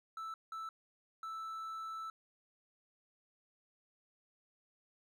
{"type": "tone bursts at uneven times", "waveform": "triangle", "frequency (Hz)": 1318.5, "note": "E6", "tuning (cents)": 0, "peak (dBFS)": -39, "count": 3, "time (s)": [[0.17, 0.34], [0.52, 0.69], [1.23, 2.1]], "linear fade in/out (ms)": 2, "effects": []}